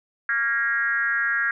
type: tone with frequency modulation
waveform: sine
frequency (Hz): 1640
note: G#6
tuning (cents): -22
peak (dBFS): -20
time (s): 0.29-1.51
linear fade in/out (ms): 2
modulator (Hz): 247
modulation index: 1
effects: none